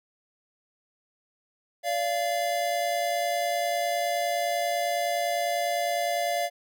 square tone pair together, 579 / 688.9 Hz, D5 / F5, -25 / -24 cents, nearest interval minor third, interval 301 cents, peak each -31 / -27 dBFS, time 1.83-6.5 s, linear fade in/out 50 ms, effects none

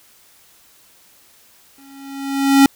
square tone with exponential growth, 274.9 Hz, C#4, 14 cents flat, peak -6 dBFS, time 1.78-2.66 s, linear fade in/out 2 ms, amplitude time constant 190 ms, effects white hiss -51 dBFS RMS until 2.75 s

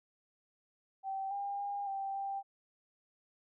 sine tone with pitch steps, 775 / 802 / 807 / 783 / 788 Hz, G5 / G5 / G#5 / G5 / G5, -20 / +39 / -50 / -2 / +9 cents, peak -35 dBFS, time 1.03-2.43 s, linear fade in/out 50 ms, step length 280 ms, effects none

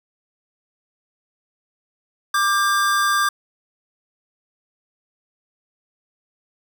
square tone pair together, 1181.8 / 1600 Hz, D6 / G6, +10 / +35 cents, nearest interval perfect fourth, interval 525 cents, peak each -19 / -21 dBFS, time 2.34-3.29 s, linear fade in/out 5 ms, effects none

